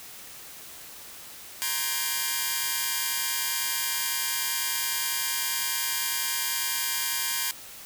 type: tone cluster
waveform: 5% pulse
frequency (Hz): 940 / 1050 / 1550 / 1671 / 2368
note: A#5 / C6 / G6 / G#6 / D7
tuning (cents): +14 / +6 / -20 / +10 / +14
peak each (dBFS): -22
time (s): 1.62-7.51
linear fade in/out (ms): 0
effects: white hiss -44 dBFS RMS until 7.85 s